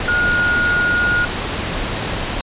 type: tone in noise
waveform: sine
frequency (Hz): 1436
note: F6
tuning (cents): +48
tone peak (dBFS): -14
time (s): 0.08-1.25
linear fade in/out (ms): 2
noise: pink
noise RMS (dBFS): -22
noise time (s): 0-2.41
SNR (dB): +5
effects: resampled to 8000 Hz